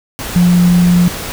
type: tone in noise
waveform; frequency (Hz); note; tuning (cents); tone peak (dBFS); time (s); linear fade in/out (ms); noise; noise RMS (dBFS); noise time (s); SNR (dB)
sine; 176.3; F3; +17; -6; 0.36-1.08; 0; pink; -23; 0.19-1.32; +14
effects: none